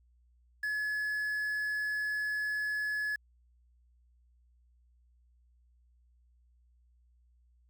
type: tone with quantisation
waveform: triangle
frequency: 1703 Hz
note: G#6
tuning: 43 cents sharp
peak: -29 dBFS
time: 0.63-3.16 s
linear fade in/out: 5 ms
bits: 9
effects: added 60 Hz sine -63 dBFS peak until 7.69 s